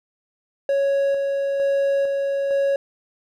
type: tone with tremolo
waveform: triangle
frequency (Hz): 554.4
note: C#5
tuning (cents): 0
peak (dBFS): -15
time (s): 0.69-2.76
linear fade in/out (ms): 2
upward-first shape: square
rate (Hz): 1.1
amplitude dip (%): 30
effects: none